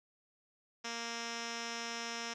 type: tone with low-pass filter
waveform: 5% pulse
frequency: 232.7 Hz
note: A#3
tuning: 3 cents flat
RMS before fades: -41 dBFS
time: 0.84-2.34 s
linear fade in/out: 10 ms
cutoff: 5200 Hz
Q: 9.1
effects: none